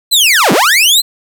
sawtooth linear two-way sweep, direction down then up, 4186 to 150 to 4186 Hz, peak -3 dBFS, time 0.11-1.02 s, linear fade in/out 20 ms, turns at 0.52 s, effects none

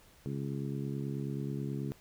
harmonic tone, 69.3 Hz, C#2, in tune, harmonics 2 / 3 / 4 / 5 / 6, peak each -36 / -40 / -42 / -44 / -46 dBFS, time 0.26-1.92 s, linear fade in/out 0 ms, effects pink hiss -61 dBFS RMS until 2 s

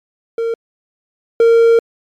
triangle tone pair in turn, 459.2 / 461.1 Hz, A#4 / A#4, -26 / -19 cents, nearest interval unison, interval 7 cents, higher second, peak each -13 / -4 dBFS, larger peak second, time 0.38-0.54 / 1.4-1.79 s, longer second, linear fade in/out 2 ms, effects MP3 96 kbps

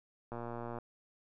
click train, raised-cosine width 1 ms, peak -28 dBFS, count 56, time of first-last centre 0.32-0.786 s, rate 118 Hz, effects none

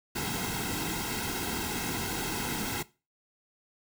pink noise with comb filter, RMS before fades -33 dBFS, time 0.15-2.83 s, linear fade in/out 10 ms, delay 1.7 ms, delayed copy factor -0.8, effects noise-tail reverb RT60 0.3 s tail -19 dB re dry

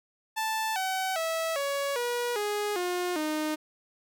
sawtooth tone with pitch steps, 880 / 757.3 / 651.7 / 560.8 / 482.6 / 415.3 / 357.4 / 307.6 Hz, A5 / F#5 / E5 / C#5 / B4 / G#4 / F4 / D#4, 0 / +40 / -20 / +20 / -40 / 0 / +40 / -20 cents, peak -24 dBFS, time 0.36-3.56 s, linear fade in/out 20 ms, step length 400 ms, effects none

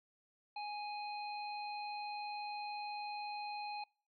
harmonic tone, 830.6 Hz, G#5, in tune, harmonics 1 / 3 / 5, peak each -41 / -49 / -50 dBFS, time 0.56-3.84 s, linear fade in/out 5 ms, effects noise-tail reverb RT60 0.4 s tail -25 dB re dry

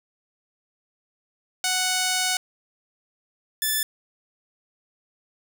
5% pulse tone pair in turn, 740 / 1745.3 Hz, F#5 / A6, 0 / -15 cents, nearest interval octave + minor third, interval 1485 cents, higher second, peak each -10 / -11 dBFS, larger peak first, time 1.64-2.37 / 3.62-3.83 s, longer first, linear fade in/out 2 ms, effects none

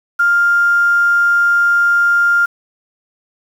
sine tone with quantisation, 1400 Hz, F6, 4 cents sharp, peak -9 dBFS, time 0.19-2.46 s, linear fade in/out 10 ms, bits 6, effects none

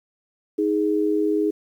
sine tone pair together, 314.4 / 415.3 Hz, D#4 / G#4, +18 / 0 cents, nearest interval perfect fourth, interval 482 cents, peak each -21 dBFS, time 0.58-1.51 s, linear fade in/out 10 ms, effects 9-bit

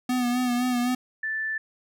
square tone with vibrato, 246.9 Hz, B3, in tune, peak -23 dBFS, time 0.09-0.95 s, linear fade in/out 5 ms, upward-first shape sine, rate 3.9 Hz, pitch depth 39 cents each way
sine tone, 1760 Hz, A6, in tune, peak -26 dBFS, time 1.23-1.58 s, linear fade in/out 5 ms
effects none

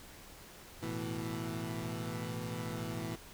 20% pulse chord, A suspended second, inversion none, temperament equal, 110 / 123.47 / 164.81 Hz, A2 / B2 / E3, 0 / 0 / 0 cents, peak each -36 / -38 / -36 dBFS, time 0.82-3.16 s, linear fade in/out 10 ms, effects pink hiss -53 dBFS RMS until 3.33 s

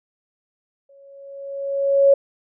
sine tone with exponential growth, 554.4 Hz, C#5, in tune, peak -8 dBFS, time 0.89-2.14 s, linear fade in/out 5 ms, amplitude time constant 270 ms, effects none

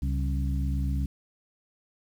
harmonic tone with a mistuned harmonic, 68.2 Hz, C#2, 28 cents flat, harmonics 1 / 2 / 3 / 4, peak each -26 / -32 / -36 / -38 dBFS, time 0.02-1.06 s, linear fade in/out 5 ms, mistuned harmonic 3, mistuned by -96 cents, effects 9-bit

